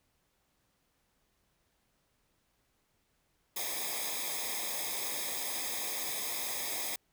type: noise with comb filter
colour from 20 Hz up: white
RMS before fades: -36 dBFS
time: 3.56-6.96 s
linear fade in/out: 5 ms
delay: 0.69 ms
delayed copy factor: -0.9
effects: pink hiss -75 dBFS RMS until 7.12 s